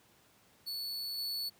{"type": "tone with level steps", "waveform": "45% pulse", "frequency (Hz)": 4435, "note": "C#8", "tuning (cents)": 0, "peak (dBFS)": [-36, -34], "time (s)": [0.66, 1.5], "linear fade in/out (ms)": 20, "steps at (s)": 1.18, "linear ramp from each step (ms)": 2, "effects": ["pink hiss -65 dBFS RMS until 1.59 s", "high-pass 100 Hz 12 dB/octave"]}